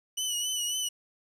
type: tone with vibrato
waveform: 20% pulse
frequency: 2961 Hz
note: F#7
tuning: 1 cent sharp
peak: -23 dBFS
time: 0.17-0.89 s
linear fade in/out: 10 ms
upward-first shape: triangle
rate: 3.7 Hz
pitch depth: 54 cents each way
effects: 10-bit